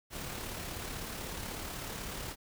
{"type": "noise with amplitude modulation", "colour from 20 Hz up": "pink", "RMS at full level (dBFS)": -39, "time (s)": [0.1, 2.36], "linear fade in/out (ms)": 50, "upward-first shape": "sine", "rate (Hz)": 36.2, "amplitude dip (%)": 35, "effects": []}